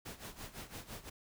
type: noise with tremolo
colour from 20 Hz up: pink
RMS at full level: -45 dBFS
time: 0.05-1.1 s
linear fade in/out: 10 ms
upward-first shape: sine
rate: 5.9 Hz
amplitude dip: 80%
effects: none